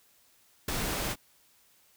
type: noise with ADSR envelope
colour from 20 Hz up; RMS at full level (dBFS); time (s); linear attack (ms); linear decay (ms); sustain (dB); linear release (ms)
pink; -29; 0.68-1.16; 6; 5; -3; 47
effects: white hiss -64 dBFS RMS until 1.96 s